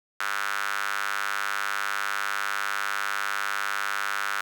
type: tone with high-pass filter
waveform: sawtooth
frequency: 100 Hz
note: G2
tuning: 35 cents sharp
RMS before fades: -29 dBFS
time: 0.2-4.41 s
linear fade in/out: 0 ms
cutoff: 1400 Hz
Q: 4.2
effects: 8-bit